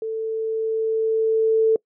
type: tone with level ramp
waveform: sine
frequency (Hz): 443.7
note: A4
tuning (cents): +14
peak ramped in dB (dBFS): -24 to -13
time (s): 0.02-1.76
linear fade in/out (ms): 2
effects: noise-tail reverb RT60 0.1 s tail -25 dB re dry